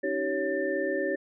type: tone cluster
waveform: sine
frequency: 279 / 315.8 / 384.7 / 555 / 1787 Hz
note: C#4 / D#4 / G4 / C#5 / A6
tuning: +11 / +26 / -33 / +2 / +26 cents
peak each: -36 / -34 / -31 / -30 / -34 dBFS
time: 0.03-1.16 s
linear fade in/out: 10 ms
effects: none